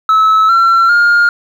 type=tone with pitch steps; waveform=sine; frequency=1299 / 1355.7 / 1414.9 Hz; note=E6 / E6 / F6; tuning=-26 / +48 / +22 cents; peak=-3 dBFS; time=0.09-1.29 s; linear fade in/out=2 ms; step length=400 ms; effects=tanh soft clip ceiling -5 dBFS + 7-bit